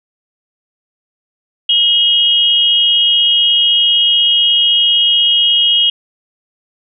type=tone pair together; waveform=sine; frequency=2890 / 3253 Hz; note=F#7 / G#7; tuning=-41 / -37 cents; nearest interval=major second; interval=204 cents; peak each=-11 dBFS; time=1.69-5.9 s; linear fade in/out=5 ms; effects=none